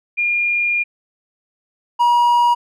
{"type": "tone pair in turn", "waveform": ["sine", "triangle"], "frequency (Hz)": [2414, 958], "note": ["D7", "A#5"], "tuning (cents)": [47, 47], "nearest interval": "octave + major third", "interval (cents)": 1600, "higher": "first", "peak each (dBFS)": [-15, -9], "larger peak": "second", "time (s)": [[0.17, 0.84], [1.99, 2.55]], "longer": "first", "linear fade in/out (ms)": 20, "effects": []}